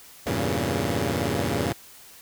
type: chord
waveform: 10% pulse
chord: E diminished seventh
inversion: none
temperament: equal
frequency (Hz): 82.41 / 98 / 116.54 / 138.59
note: E2 / G2 / Bb2 / Db3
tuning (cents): 0 / 0 / 0 / 0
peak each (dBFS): -21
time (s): 0.26-1.73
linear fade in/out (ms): 10
effects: white hiss -48 dBFS RMS until 2.21 s

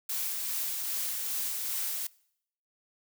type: noise with tremolo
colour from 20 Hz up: blue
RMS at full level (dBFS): -32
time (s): 0.09-2.07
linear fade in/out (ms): 5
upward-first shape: sine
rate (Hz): 2.5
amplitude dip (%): 25
effects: noise-tail reverb RT60 0.7 s tail -23 dB re dry

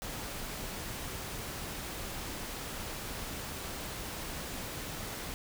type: noise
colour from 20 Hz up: pink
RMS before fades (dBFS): -40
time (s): 0.02-5.34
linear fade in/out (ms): 0
effects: none

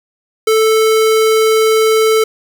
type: tone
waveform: square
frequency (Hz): 440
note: A4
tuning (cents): 0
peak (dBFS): -9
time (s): 0.47-2.24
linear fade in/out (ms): 5
effects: 8-bit

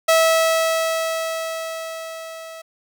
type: tone with level ramp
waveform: sawtooth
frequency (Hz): 650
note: E5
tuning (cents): -24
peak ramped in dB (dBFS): -8 to -31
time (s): 0.08-2.62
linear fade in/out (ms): 10
effects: none

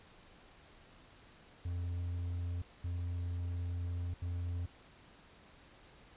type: tone bursts at uneven times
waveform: triangle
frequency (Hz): 87.31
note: F2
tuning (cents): 0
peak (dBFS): -33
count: 3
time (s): 1.65-2.62 / 2.84-4.14 / 4.22-4.66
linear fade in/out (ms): 5
effects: pink hiss -60 dBFS RMS until 6.16 s + resampled to 8000 Hz

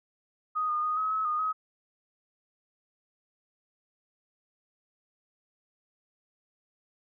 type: tone with pitch steps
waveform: sine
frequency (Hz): 1247 / 1221 / 1239 / 1276 / 1288 / 1228 / 1270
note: D#6 / D#6 / D#6 / D#6 / E6 / D#6 / D#6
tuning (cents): +3 / -33 / -8 / +43 / -41 / -23 / +35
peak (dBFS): -26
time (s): 0.55-1.53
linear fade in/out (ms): 20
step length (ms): 140
effects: none

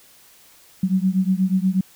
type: beating tone pair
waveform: sine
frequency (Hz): 184.5 / 192.8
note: F#3 / G3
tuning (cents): -5 / -28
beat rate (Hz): 8.3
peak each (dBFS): -19 / -20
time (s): 0.83-1.81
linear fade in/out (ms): 5
effects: white hiss -51 dBFS RMS until 1.95 s

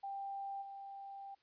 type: tone with level steps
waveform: sine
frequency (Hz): 790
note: G5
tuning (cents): +13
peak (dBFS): -40 / -46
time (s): 0.03-1.35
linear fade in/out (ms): 10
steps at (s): 0.61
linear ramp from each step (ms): 20
effects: white hiss -75 dBFS RMS until 1.42 s + resampled to 11025 Hz

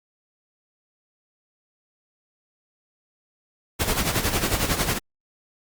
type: noise with tremolo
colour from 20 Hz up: pink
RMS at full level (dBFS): -21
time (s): 3.79-4.99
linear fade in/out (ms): 20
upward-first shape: sine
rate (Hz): 11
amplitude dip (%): 65
effects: Opus 48 kbps

